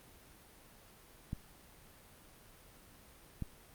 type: clicks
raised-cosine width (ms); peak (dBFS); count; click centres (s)
5; -25; 2; 1.331 / 3.423
effects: pink hiss -59 dBFS RMS until 3.74 s + Opus 32 kbps